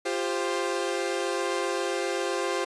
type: chord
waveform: sawtooth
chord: F suspended second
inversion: none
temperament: equal with one note detuned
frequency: 349.2 / 396.8 / 523.3 Hz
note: F4 / G4 / C5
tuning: 0 / +21 / 0 cents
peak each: -27 dBFS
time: 0.05-2.65 s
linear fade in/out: 10 ms
effects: resampled to 22050 Hz